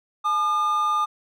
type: tone pair together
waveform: triangle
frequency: 853.2 / 1210 Hz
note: G#5 / D#6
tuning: +46 / -49 cents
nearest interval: tritone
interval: 605 cents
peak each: -27 / -18 dBFS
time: 0.24-1.06 s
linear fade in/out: 20 ms
effects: none